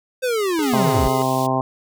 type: linear sweep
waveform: square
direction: down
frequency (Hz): 523.3 to 37.11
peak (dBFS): -19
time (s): 0.22-1.09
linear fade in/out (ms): 20
type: tone with vibrato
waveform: square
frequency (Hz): 415.3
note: G#4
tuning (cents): 0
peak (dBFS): -25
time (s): 0.59-1.22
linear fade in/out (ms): 0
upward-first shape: sine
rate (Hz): 8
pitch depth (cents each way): 24
type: high-pass noise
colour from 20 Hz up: pink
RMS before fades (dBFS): -35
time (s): 0.62-1.47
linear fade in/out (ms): 10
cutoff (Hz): 3100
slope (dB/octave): 24
type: harmonic tone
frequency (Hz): 130.81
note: C3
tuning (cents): 0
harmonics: 1 / 2 / 3 / 4 / 5 / 6 / 7 / 8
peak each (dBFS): -25 / -24 / -28 / -30 / -24 / -24 / -27 / -25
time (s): 0.73-1.61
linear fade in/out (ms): 2
effects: none